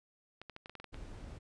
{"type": "clicks", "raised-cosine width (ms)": 0.3, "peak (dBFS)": -31, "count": 9, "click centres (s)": [0.416, 0.497, 0.564, 0.659, 0.696, 0.753, 0.8, 0.843, 0.944]}
{"type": "noise", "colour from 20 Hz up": "brown", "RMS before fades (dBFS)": -47, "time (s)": [0.92, 1.39], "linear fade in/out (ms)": 20}
{"effects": ["resampled to 22050 Hz"]}